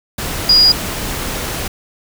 sine tone in noise, 4881 Hz, D#8, 34 cents flat, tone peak -6 dBFS, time 0.49-0.72 s, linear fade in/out 5 ms, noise pink, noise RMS -22 dBFS, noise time 0.18-1.68 s, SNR +13 dB, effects none

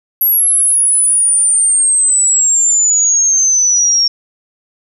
sine exponential sweep, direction down, 11650 to 5510 Hz, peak -8 dBFS, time 0.21-4.08 s, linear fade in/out 5 ms, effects none

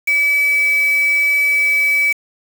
sine tone with quantisation, 2291 Hz, D7, 44 cents flat, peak -12 dBFS, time 0.07-2.13 s, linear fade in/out 10 ms, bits 4, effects none

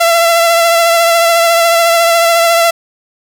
sawtooth tone with vibrato, 674 Hz, E5, 38 cents sharp, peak -3 dBFS, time 0-2.71 s, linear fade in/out 10 ms, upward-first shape triangle, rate 14 Hz, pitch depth 29 cents each way, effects none

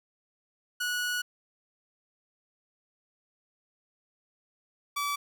sawtooth tone pair in turn, 1465 / 1151.4 Hz, F#6 / D6, -18 / -35 cents, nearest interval major third, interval 417 cents, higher first, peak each -25 dBFS, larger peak neither, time 0.8-1.22 / 4.96-5.16 s, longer first, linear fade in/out 10 ms, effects none

